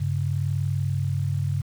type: tone pair together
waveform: sine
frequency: 98 / 138.59 Hz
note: G2 / C#3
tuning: 0 / 0 cents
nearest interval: tritone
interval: 600 cents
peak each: -25 dBFS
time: 0-1.62 s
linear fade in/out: 10 ms
effects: 8-bit